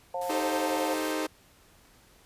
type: harmonic tone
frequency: 178.1 Hz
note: F3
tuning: 34 cents sharp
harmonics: 3 / 4 / 5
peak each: -33 / -34 / -35 dBFS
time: 0.14-0.94 s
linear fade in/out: 5 ms
type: noise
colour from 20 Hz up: white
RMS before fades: -44 dBFS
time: 0.21-1.12 s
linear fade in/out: 5 ms
type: chord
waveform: sawtooth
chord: A half-diminished seventh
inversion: second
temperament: equal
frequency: 311.1 / 392 / 440 / 523.3 Hz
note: Eb4 / G4 / A4 / C5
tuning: 0 / 0 / 0 / 0 cents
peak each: -27 / -33 / -33 / -31 dBFS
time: 0.29-1.27 s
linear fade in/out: 10 ms
effects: pink hiss -59 dBFS RMS until 2.25 s + resampled to 32000 Hz